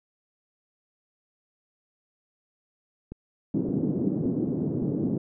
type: click train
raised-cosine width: 3 ms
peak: -24 dBFS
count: 4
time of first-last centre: 3.12-4.825 s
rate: 1.76 Hz
type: band-pass noise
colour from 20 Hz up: white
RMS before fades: -27 dBFS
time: 3.54-5.18 s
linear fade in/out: 5 ms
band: 140 to 320 Hz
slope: 24 dB/octave
effects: none